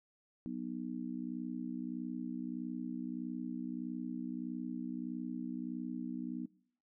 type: harmonic tone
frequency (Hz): 61.6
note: B1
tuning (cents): -4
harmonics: 3 / 4 / 5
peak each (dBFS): -44 / -40 / -44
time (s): 0.46-6.46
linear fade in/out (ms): 0
effects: noise-tail reverb RT60 0.6 s tail -22 dB re dry